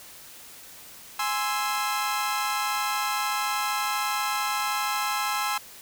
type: chord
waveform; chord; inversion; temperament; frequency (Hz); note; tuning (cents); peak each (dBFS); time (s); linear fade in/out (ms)
sawtooth; Ab augmented; none; equal; 830.6 / 1046.5 / 1318.5; Ab5 / C6 / E6; 0 / 0 / 0; -26; 1.19-5.58; 5
effects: white hiss -46 dBFS RMS until 5.81 s